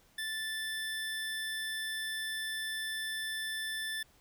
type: tone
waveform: 25% pulse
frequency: 1760 Hz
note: A6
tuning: in tune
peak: -31 dBFS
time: 0.18-4.03 s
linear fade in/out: 5 ms
effects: pink hiss -65 dBFS RMS until 4.2 s